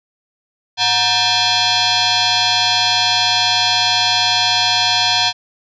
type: tone with frequency modulation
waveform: sine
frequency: 106.9 Hz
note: A2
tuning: 49 cents flat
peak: -12 dBFS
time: 0.77-5.33 s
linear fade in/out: 50 ms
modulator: 834 Hz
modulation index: 5.7
effects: none